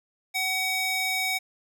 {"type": "tone with high-pass filter", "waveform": "square", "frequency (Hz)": 753, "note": "F#5", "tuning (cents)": 30, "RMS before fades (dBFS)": -27, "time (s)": [0.34, 1.39], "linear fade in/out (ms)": 20, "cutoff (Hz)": 1700, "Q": 1.4, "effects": []}